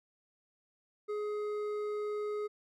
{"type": "tone with hard clipping", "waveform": "triangle", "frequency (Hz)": 419.1, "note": "G#4", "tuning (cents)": 16, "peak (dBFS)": -35, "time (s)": [1.08, 2.48], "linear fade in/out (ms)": 20, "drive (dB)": 11, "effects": []}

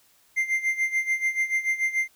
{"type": "tone with tremolo", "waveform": "triangle", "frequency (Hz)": 2093, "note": "C7", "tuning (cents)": 0, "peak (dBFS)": -18, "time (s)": [0.36, 2.08], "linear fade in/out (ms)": 20, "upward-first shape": "sine", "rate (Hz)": 6.9, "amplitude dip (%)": 80, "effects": ["white hiss -61 dBFS RMS until 2.15 s"]}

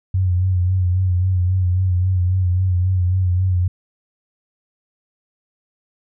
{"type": "tone with vibrato", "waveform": "sine", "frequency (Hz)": 91.5, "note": "F#2", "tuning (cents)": -19, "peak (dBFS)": -14, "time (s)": [0.14, 3.68], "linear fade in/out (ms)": 5, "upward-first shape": "sine", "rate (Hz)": 3.7, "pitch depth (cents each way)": 49, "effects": []}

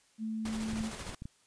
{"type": "tone", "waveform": "sine", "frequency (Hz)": 220, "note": "A3", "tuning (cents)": 0, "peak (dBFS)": -33, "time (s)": [0.18, 0.92], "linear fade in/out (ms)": 50}
{"type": "noise with tremolo", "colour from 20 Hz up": "pink", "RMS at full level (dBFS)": -41, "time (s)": [0.45, 1.15], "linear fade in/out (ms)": 5, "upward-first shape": "square", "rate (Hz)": 13, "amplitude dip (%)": 35}
{"type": "clicks", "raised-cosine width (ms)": 5, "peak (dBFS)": -29, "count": 5, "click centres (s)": [0.733, 0.809, 1.093, 1.221, 1.255]}
{"effects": ["white hiss -67 dBFS RMS until 1.46 s", "resampled to 22050 Hz"]}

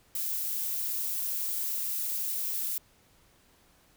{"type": "noise", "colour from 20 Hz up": "violet", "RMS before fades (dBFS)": -32, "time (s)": [0.15, 2.78], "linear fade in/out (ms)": 2, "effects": ["pink hiss -63 dBFS RMS until 3.96 s"]}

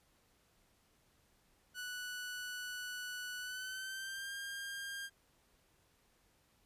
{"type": "tone with pitch glide", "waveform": "sawtooth", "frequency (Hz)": [1480, 1604.7], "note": ["F#6", "G6"], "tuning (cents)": [0, 40], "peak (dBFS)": -38, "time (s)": [1.74, 5.1], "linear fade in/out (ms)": 50, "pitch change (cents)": 140, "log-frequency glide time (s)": [3.39, 4.34], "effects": ["pink hiss -72 dBFS RMS until 6.65 s", "resampled to 32000 Hz"]}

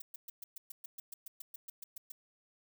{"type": "noise bursts", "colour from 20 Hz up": "violet", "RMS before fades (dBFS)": -45, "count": 16, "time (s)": [0, 2.12], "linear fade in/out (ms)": 5, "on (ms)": 20, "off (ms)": 120, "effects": []}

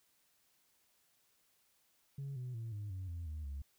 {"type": "tone with pitch steps", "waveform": "sine", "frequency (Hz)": [138.59, 125.63, 113.88, 103.23, 93.57, 84.82, 76.89, 69.7], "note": ["C#3", "B2", "A#2", "G#2", "F#2", "E2", "D#2", "C#2"], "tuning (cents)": [0, 30, -40, -10, 20, 50, -20, 10], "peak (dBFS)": -38, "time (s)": [2.18, 3.62], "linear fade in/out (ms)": 5, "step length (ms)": 180, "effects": ["tanh soft clip ceiling -38 dBFS", "white hiss -74 dBFS RMS until 3.78 s"]}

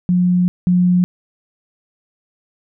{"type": "tone pair in turn", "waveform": "sine", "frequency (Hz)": [179.2, 179.2], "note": ["F3", "F3"], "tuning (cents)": [45, 45], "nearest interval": "unison", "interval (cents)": 0, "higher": "neither", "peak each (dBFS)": [-11, -10], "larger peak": "second", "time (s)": [[0.09, 0.48], [0.67, 1.04]], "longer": "first", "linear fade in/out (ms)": 0, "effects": []}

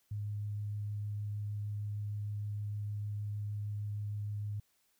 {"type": "tone with vibrato", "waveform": "sine", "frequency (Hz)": 103.83, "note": "G#2", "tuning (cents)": 0, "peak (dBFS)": -35, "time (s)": [0.11, 4.6], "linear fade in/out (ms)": 5, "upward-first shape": "triangle", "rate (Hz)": 6.5, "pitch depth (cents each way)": 9, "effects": ["white hiss -74 dBFS RMS until 4.99 s"]}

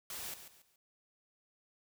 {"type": "noise with echo", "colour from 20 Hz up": "white", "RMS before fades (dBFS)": -43, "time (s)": [0.1, 0.34], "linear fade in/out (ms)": 2, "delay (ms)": 140, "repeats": 3, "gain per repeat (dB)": -10, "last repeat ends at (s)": 0.76, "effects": []}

